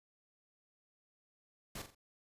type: noise with echo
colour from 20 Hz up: pink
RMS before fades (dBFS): -44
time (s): 1.75-1.82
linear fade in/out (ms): 5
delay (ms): 43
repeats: 3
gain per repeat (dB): -8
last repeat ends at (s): 1.949
effects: resampled to 32000 Hz